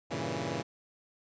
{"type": "chord", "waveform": "10% pulse", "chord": "G diminished seventh", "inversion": "none", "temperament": "equal", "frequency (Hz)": [98, 116.54, 138.59, 164.81], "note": ["G2", "Bb2", "Db3", "Fb3"], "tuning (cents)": [0, 0, 0, 0], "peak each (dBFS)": [-33, -30, -29, -29], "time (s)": [0.1, 0.63], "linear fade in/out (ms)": 20, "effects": ["resampled to 16000 Hz"]}